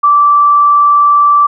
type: tone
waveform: sine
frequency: 1165 Hz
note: D6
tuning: 14 cents flat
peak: -4 dBFS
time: 0.03-1.47 s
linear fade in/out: 10 ms
effects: none